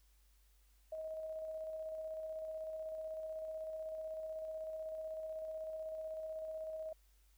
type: tone with tremolo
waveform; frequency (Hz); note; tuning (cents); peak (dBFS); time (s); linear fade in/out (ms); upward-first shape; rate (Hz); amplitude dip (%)
sine; 633; D#5; +30; -40; 0.92-6.93; 5; square; 16; 25
effects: added 50 Hz sine -66 dBFS peak until 7.37 s + white hiss -75 dBFS RMS until 7.37 s